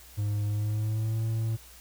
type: tone with pitch glide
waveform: triangle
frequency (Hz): 103.83 to 112.58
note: G#2 to A2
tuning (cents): 0 to +40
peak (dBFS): -24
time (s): 0.17-1.57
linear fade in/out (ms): 20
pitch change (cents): +140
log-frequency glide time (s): 0.46-1.26
effects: added 60 Hz sine -53 dBFS peak until 1.8 s + white hiss -52 dBFS RMS until 1.8 s